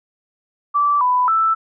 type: tone with pitch steps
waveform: sine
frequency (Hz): 1162 / 996 / 1322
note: D6 / B5 / E6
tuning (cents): -19 / +14 / +5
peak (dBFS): -13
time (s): 0.74-1.55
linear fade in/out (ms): 20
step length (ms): 270
effects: none